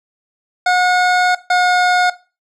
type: tone pair in turn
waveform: 25% pulse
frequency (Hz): 725 / 722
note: F#5 / F#5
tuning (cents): -35 / -43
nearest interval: unison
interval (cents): 8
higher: first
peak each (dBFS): -7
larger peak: neither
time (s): 0.66-1.35 / 1.5-2.1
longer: first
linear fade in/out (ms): 5
effects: noise-tail reverb RT60 0.3 s tail -17 dB re dry + low-pass 5000 Hz 12 dB/octave